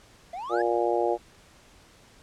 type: exponential sweep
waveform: triangle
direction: up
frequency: 659.3 to 1760 Hz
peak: -31 dBFS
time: 0.33-0.62 s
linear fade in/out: 5 ms
type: harmonic tone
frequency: 118 Hz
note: A#2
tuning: 22 cents sharp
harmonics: 3 / 4 / 5 / 6 / 7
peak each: -27 / -28 / -29 / -30 / -30 dBFS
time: 0.49-1.18 s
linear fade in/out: 50 ms
effects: pink hiss -55 dBFS RMS until 2.22 s + low-pass 9000 Hz 12 dB/octave